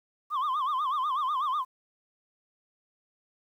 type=tone with vibrato; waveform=sine; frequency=1116 Hz; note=C#6; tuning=11 cents sharp; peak=-23 dBFS; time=0.3-1.65 s; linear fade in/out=50 ms; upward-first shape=sine; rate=8.1 Hz; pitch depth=170 cents each way; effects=tanh soft clip ceiling -25 dBFS + 10-bit